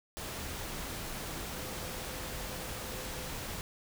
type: tone in noise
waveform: sine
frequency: 512 Hz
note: C5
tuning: 38 cents flat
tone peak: -50 dBFS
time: 1.54-3.3 s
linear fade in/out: 0 ms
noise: pink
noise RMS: -40 dBFS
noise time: 0.17-3.61 s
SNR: -13 dB
effects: none